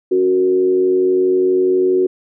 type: tone with frequency modulation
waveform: sine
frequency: 370 Hz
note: F#4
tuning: in tune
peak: -11 dBFS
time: 0.11-2.07 s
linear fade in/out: 10 ms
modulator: 92.3 Hz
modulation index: 0.5
effects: none